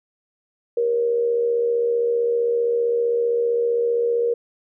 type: tone with amplitude modulation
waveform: sine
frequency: 471.9 Hz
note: A#4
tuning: 21 cents sharp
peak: -15 dBFS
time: 0.77-4.34 s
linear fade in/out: 5 ms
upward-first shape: sine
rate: 75.4 Hz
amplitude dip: 50%
effects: none